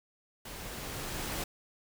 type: noise with level ramp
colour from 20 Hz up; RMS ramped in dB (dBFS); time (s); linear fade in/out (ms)
pink; -44 to -35; 0.45-1.44; 5
effects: none